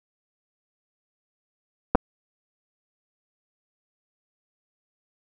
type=clicks; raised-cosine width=1 ms; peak=-3 dBFS; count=2; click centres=1.95 / 1.954 s; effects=none